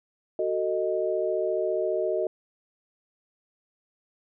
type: chord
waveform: sine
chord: D# diminished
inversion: first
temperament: just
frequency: 373.4 / 448 / 622.3 Hz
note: F#4 / A4 / D#5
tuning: +16 / +31 / 0 cents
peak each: -28 / -30 / -27 dBFS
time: 0.39-2.27 s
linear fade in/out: 2 ms
effects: none